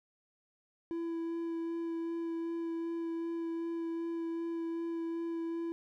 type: tone with vibrato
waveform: triangle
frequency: 333.2 Hz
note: E4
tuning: 19 cents sharp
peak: -32 dBFS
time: 0.91-5.72 s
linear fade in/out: 0 ms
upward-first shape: sine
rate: 2.6 Hz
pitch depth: 11 cents each way
effects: none